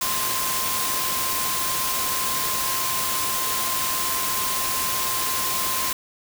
sine tone in noise, 1046.5 Hz, C6, in tune, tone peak -29 dBFS, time 0.01-5.93 s, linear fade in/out 5 ms, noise white, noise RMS -25 dBFS, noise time 0.01-5.93 s, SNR -7 dB, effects none

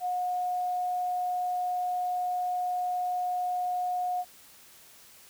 sine tone, 723 Hz, F#5, 40 cents flat, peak -27 dBFS, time 0-4.25 s, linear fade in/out 50 ms, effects white hiss -54 dBFS RMS until 5.29 s

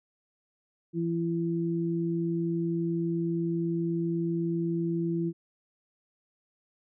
sine tone pair together, 168.15 / 336.1 Hz, E3 / E4, +35 / +34 cents, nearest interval octave, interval 1199 cents, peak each -29 / -29 dBFS, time 0.93-5.33 s, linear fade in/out 50 ms, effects none

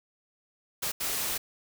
white noise bursts at uneven times, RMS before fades -31 dBFS, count 2, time 0.82-0.92 / 1-1.38 s, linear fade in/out 10 ms, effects none

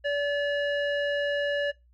square tone with low-pass filter, 575 Hz, D5, 37 cents flat, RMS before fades -27 dBFS, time 0.04-1.72 s, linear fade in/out 20 ms, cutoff 2300 Hz, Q 5.9, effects noise-tail reverb RT60 0.2 s tail -20 dB re dry + added 60 Hz sine -57 dBFS peak until 1.93 s

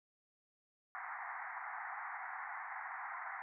pink band-pass noise, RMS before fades -45 dBFS, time 0.95-3.42 s, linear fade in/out 0 ms, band 730 to 2100 Hz, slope 96 dB/octave, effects none

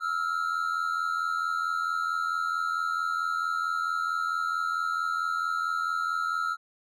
triangle tone pair together, 1312.4 / 1396.9 Hz, E6 / F6, -8 / 0 cents, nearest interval minor second, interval 108 cents, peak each -27 / -28 dBFS, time 0-6.57 s, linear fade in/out 50 ms, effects none

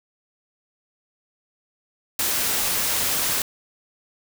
white noise, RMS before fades -23 dBFS, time 2.19-3.42 s, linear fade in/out 2 ms, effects none

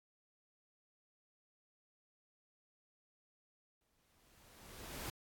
pink noise with exponential growth, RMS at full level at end -43 dBFS, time 3.81-5.1 s, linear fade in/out 2 ms, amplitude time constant 280 ms, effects AAC 64 kbps

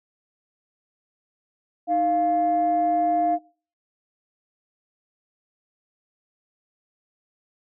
sine tone pair together, 311.1 / 698.5 Hz, D#4 / F5, 0 / 0 cents, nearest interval octave + major second, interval 1400 cents, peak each -26 / -18 dBFS, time 1.87-3.39 s, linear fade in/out 50 ms, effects noise-tail reverb RT60 0.4 s tail -22 dB re dry + tanh soft clip ceiling -13 dBFS

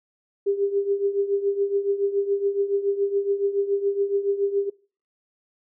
sine tone with tremolo, 399.5 Hz, G4, 33 cents sharp, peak -17 dBFS, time 0.46-4.7 s, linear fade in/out 10 ms, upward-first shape triangle, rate 7.1 Hz, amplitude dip 80%, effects noise-tail reverb RT60 0.4 s tail -23 dB re dry

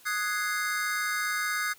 square chord, Ab dominant seventh, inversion second, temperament equal, 1244.5 / 1480 / 1661.2 / 2093 Hz, Eb6 / Gb6 / Ab6 / C7, 0 / 0 / 0 / 0 cents, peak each -34 dBFS, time 0.05-1.74 s, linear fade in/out 20 ms, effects white hiss -56 dBFS RMS until 1.78 s

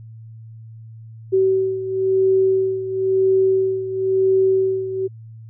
sine beating tone pair, 381 / 381.98 Hz, G4 / G4, -49 / -45 cents, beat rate 0.98 Hz, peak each -16 / -21 dBFS, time 1.32-5.08 s, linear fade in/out 20 ms, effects added 112 Hz sine -36 dBFS peak until 5.49 s

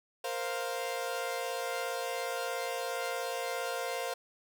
sawtooth chord, Bb suspended second, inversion none, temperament equal, 466.2 / 523.3 / 698.5 Hz, Bb4 / C5 / F5, 0 / 0 / 0 cents, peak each -35 / -33 / -34 dBFS, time 0.24-4.14 s, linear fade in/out 5 ms, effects none

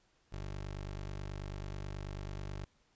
20% pulse tone, 49.23 Hz, G1, 8 cents sharp, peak -35 dBFS, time 0.32-2.65 s, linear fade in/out 10 ms, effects pink hiss -72 dBFS RMS until 2.95 s + resampled to 16000 Hz

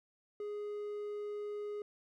triangle tone, 415.3 Hz, G#4, in tune, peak -36 dBFS, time 0.4-1.82 s, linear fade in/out 2 ms, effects none

